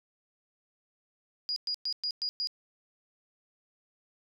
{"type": "tone bursts", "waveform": "sine", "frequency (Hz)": 4879, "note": "D#8", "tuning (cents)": -35, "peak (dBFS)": -29, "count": 6, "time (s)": [1.49, 2.472], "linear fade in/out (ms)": 0, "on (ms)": 72, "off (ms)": 110, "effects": []}